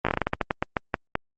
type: slowing click train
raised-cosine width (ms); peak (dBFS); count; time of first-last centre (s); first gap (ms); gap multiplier
0.5; -7; 15; 0.05-1.154; 16; 1.22
effects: Opus 32 kbps